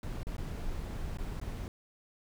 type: noise with dropouts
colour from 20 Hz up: brown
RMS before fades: -37 dBFS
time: 0.03-1.68 s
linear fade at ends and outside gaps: 1 ms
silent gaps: 0.232-0.269 / 0.367-0.381 / 1.172-1.185 / 1.4-1.414 s
effects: none